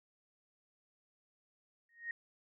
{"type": "tone with exponential growth", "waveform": "sine", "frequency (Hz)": 1864.7, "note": "A#6", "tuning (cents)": 0, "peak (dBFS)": -34, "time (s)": [1.89, 2.11], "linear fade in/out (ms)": 2, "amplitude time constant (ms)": 47, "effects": []}